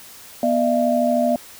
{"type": "tone cluster", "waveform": "sine", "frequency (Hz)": [244.4, 603, 676], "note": ["B3", "D5", "E5"], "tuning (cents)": [-18, 46, 43], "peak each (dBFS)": -20, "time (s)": [0.43, 1.36], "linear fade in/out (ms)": 2, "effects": ["white hiss -42 dBFS RMS until 1.59 s"]}